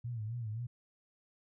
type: tone with vibrato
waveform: sine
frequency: 113.7 Hz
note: A#2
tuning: 43 cents flat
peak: -36 dBFS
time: 0.04-0.67 s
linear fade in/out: 10 ms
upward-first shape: sine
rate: 3.8 Hz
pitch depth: 120 cents each way
effects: none